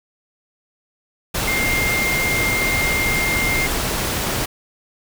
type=tone in noise; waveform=sine; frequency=2112 Hz; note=C7; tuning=16 cents sharp; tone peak=-19 dBFS; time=1.47-3.67 s; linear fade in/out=10 ms; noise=pink; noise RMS=-22 dBFS; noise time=1.34-4.46 s; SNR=0 dB; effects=none